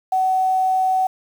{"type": "tone with quantisation", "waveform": "sine", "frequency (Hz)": 752, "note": "F#5", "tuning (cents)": 28, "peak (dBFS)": -15, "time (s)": [0.12, 1.07], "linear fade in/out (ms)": 5, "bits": 7, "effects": []}